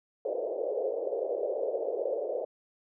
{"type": "band-pass noise", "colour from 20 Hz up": "pink", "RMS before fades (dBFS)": -32, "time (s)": [0.25, 2.45], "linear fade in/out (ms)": 2, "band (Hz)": [430, 590], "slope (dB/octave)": 48, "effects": []}